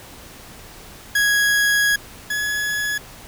40% pulse tone pair in turn, 1661.2 / 1689.3 Hz, G#6 / G#6, 0 / +29 cents, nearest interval unison, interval 29 cents, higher second, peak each -14 / -20 dBFS, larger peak first, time 1.15-1.96 / 2.3-2.98 s, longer first, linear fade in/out 5 ms, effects pink hiss -41 dBFS RMS until 3.27 s

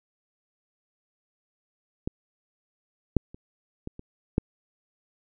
clicks, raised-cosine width 3 ms, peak -15 / -6 / -30 / -21 / -27 / -8 dBFS, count 6, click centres 2.075 / 3.167 / 3.345 / 3.874 / 3.994 / 4.381 s, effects none

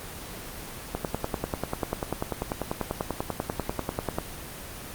click train, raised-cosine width 1 ms, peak -12 dBFS, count 34, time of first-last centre 0.95-4.185 s, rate 10.2 Hz, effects pink hiss -39 dBFS RMS until 4.94 s + Opus 24 kbps

